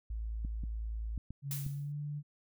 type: tone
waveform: sine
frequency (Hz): 55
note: A1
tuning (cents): 0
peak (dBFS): -35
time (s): 0.1-1.18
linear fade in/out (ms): 5
type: clicks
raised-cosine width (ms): 5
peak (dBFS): -30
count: 5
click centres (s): 0.449 / 0.637 / 1.177 / 1.306 / 1.665
type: tone with pitch glide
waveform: sine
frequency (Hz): 140 to 146.79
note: C#3 to D3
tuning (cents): +18 to 0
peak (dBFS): -36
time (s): 1.42-2.23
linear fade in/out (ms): 50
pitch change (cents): +82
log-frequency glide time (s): 1.68-1.96
type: noise with exponential decay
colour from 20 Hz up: blue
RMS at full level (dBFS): -37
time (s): 1.51-1.92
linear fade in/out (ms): 2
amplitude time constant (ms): 87
effects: none